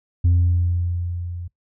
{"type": "tone with level ramp", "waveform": "sine", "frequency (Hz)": 87.31, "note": "F2", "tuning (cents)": 0, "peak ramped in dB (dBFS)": [-10, -29], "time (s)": [0.24, 1.48], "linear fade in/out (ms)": 10, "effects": ["noise-tail reverb RT60 0.1 s tail -19 dB re dry", "tanh soft clip ceiling -11 dBFS"]}